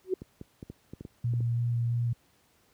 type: tone with exponential growth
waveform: sine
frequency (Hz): 373.1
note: F#4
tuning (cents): +14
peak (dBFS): -21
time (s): 0.04-0.14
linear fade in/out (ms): 5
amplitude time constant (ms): 20
type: clicks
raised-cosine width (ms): 3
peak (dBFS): -27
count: 9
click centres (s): 0.219 / 0.413 / 0.628 / 0.7 / 0.935 / 1.009 / 1.051 / 1.337 / 1.406
type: tone with vibrato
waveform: sine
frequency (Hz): 118.5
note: A#2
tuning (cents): +29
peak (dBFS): -25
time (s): 1.24-2.13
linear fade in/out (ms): 5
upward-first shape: square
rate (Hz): 3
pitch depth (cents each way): 9
effects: pink hiss -66 dBFS RMS until 2.73 s + high-pass 60 Hz 12 dB/octave